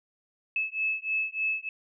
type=beating tone pair; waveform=sine; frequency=2600 / 2603.3 Hz; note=E7 / E7; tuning=-24 / -22 cents; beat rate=3.3 Hz; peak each=-30 / -30 dBFS; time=0.56-1.69 s; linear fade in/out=2 ms; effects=none